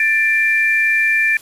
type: tone pair together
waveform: sine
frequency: 1769 / 2365 Hz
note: A6 / D7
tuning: +9 / +12 cents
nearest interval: perfect fourth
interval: 503 cents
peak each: -15 dBFS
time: 0-1.37 s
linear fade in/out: 2 ms
effects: white hiss -41 dBFS RMS until 1.41 s + resampled to 32000 Hz